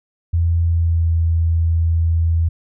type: tone with pitch glide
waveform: sine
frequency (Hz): 84.2 to 82.71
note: E2 to E2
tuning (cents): +37 to +6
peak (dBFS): -13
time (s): 0.33-2.49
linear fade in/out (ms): 10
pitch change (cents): -31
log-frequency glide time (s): 0.64-1.12
effects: none